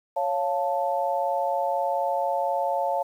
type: chord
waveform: sine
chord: Db augmented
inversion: none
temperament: equal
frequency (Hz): 554.4 / 698.5 / 880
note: Db5 / F5 / A5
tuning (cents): 0 / 0 / 0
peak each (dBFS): -27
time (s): 0.16-3.03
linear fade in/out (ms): 10
effects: 9-bit